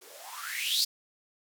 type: noise with band-pass filter sweep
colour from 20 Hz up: violet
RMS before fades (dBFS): -33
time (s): 0.01-0.85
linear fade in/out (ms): 10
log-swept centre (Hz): 360 to 4900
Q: 8.8
effects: none